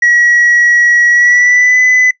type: tone with pitch glide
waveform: triangle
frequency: 1918 to 2006 Hz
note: A#6 to B6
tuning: +49 to +26 cents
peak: -4 dBFS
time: 0.02-2.11 s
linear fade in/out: 5 ms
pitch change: +77 cents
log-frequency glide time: 1.1-1.79 s
effects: noise-tail reverb RT60 0.1 s tail -19 dB re dry + resampled to 16000 Hz